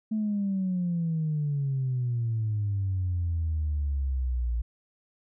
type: exponential sweep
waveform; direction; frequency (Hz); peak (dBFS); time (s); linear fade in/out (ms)
sine; down; 220 to 57; -24; 0.11-4.62; 10
effects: tanh soft clip ceiling -21 dBFS